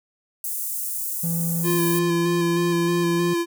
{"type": "high-pass noise", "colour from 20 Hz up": "white", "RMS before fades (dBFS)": -28, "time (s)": [0.44, 1.99], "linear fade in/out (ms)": 2, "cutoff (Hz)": 7800, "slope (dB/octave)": 24}
{"type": "tone with pitch glide", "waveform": "triangle", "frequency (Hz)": [168, 170.25], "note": ["E3", "F3"], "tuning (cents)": [33, -44], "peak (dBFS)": -21, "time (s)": [1.23, 3.34], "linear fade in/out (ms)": 10, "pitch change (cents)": 23, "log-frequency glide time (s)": [2.03, 3.18]}
{"type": "tone with vibrato", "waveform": "square", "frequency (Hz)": 344.6, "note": "F4", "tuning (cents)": -23, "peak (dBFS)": -21, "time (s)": [1.63, 3.46], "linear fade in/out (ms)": 50, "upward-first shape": "square", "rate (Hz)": 3.2, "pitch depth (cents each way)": 17}
{"effects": []}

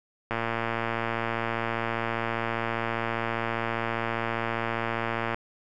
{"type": "click train", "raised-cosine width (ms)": 0.5, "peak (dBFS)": -13, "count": 580, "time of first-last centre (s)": [0.31, 5.345], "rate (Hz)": 115, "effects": []}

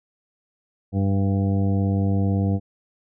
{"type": "harmonic tone with a mistuned harmonic", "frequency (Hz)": 98, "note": "G2", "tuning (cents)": 0, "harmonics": [1, 2, 3, 4, 5, 7, 8], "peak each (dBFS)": [-20, -23, -29, -38, -33, -36, -43], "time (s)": [0.92, 2.6], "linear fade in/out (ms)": 50, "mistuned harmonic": 8, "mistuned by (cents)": 15, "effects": []}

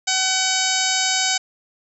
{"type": "harmonic tone with a mistuned harmonic", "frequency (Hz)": 756, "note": "F#5", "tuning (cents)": 37, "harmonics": [1, 2, 3, 4, 5, 6, 7, 8, 9, 10], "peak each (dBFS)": [-27, -27, -27, -27, -27, -27, -27, -27, -27, -27], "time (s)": [0.07, 1.38], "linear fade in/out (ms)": 10, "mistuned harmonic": 7, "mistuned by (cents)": -48, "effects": []}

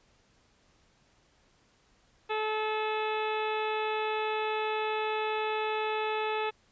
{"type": "harmonic tone", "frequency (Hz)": 432.4, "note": "A4", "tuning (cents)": -30, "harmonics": [1, 2, 3, 4, 5, 6, 7, 8, 9], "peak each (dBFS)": [-32, -33, -38, -42, -44, -38, -51, -44, -51], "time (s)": [2.29, 6.51], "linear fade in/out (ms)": 20, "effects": ["pink hiss -66 dBFS RMS until 6.71 s", "resampled to 16000 Hz"]}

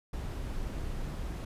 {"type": "noise", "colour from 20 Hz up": "brown", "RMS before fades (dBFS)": -36, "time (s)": [0.13, 1.45], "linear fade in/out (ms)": 5, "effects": ["resampled to 32000 Hz"]}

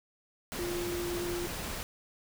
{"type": "tone in noise", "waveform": "sine", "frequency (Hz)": 349.2, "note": "F4", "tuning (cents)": 0, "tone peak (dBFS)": -33, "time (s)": [0.59, 1.46], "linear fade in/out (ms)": 0, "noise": "pink", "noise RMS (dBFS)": -38, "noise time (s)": [0.52, 1.83], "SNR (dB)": 2, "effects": []}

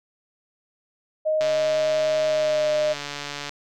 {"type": "tone with pitch glide", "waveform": "sine", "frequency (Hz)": [622.3, 609.1], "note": ["D#5", "D#5"], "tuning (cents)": [0, -37], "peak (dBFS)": -19, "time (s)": [1.25, 2.94], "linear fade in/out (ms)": 20, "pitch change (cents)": -37, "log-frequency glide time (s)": [2.24, 2.71]}
{"type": "click train", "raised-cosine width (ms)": 0.2, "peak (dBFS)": -14, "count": 301, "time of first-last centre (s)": [1.41, 3.493], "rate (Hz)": 144}
{"effects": []}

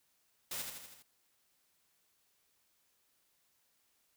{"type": "noise with echo", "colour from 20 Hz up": "white", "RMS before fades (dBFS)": -40, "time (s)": [0.51, 0.62], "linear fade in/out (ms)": 5, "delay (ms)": 81, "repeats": 5, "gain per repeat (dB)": -4, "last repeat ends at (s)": 1.025, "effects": ["white hiss -75 dBFS RMS until 4.16 s"]}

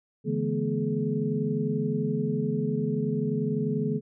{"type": "tone cluster", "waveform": "sine", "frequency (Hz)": [142.9, 163.3, 211.4, 242.9, 424.8], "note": ["D3", "E3", "G#3", "B3", "G#4"], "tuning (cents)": [-47, -16, 31, -29, 39], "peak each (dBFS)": -31, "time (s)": [0.24, 4.01], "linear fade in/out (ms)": 50, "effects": []}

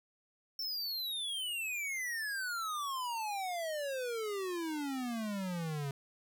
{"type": "exponential sweep", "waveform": "square", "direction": "down", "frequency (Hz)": [5430, 136.3], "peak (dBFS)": -36, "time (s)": [0.59, 5.91], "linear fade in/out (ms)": 2, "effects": []}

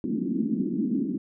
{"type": "band-pass noise", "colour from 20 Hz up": "pink", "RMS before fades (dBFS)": -27, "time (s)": [0.04, 1.18], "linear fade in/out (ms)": 2, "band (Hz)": [190, 320], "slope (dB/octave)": 48, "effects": []}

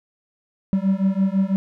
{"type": "beating tone pair", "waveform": "triangle", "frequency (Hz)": [190, 196], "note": ["F#3", "G3"], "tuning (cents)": [46, 0], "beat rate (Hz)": 6, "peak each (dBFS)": -18, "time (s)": [0.73, 1.56], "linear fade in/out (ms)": 0, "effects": []}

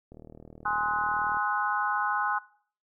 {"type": "click train", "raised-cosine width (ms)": 2, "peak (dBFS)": -33, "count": 50, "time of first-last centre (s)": [0.12, 1.37], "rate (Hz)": 39.2}
{"type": "chord", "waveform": "sine", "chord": "Ab dominant seventh", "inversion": "none", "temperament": "equal with one note detuned", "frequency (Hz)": [830.6, 1046.5, 1267, 1480], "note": ["Ab5", "C6", "Eb6", "Gb6"], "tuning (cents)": [0, 0, 31, 0], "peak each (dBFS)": [-30, -31, -31, -31], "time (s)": [0.65, 2.39], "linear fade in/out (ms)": 10}
{"effects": ["noise-tail reverb RT60 0.5 s tail -19 dB re dry"]}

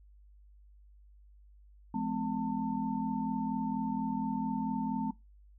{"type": "tone cluster", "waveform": "sine", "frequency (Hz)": [174, 213.3, 257.6, 896], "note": ["F3", "G#3", "C4", "A5"], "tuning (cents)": [-6, 46, -27, 31], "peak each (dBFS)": [-40, -34, -35, -37], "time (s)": [1.94, 5.11], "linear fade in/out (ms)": 5, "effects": ["noise-tail reverb RT60 0.2 s tail -20 dB re dry", "added 50 Hz sine -55 dBFS peak until 5.58 s"]}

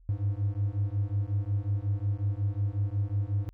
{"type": "beating tone pair", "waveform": "triangle", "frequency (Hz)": [98.4, 103.9], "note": ["G2", "G#2"], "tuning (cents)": [7, 1], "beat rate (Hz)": 5.5, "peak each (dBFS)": -27, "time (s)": [0.09, 3.49], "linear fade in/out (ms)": 0, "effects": ["tanh soft clip ceiling -17 dBFS", "added 41 Hz sine -53 dBFS peak until 3.53 s"]}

